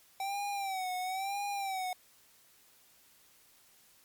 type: tone with vibrato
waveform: square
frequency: 771 Hz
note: G5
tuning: 29 cents flat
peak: -34 dBFS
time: 0.2-1.93 s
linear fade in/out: 2 ms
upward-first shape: sine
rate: 1 Hz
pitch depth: 91 cents each way
effects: white hiss -63 dBFS RMS until 4.04 s + MP3 96 kbps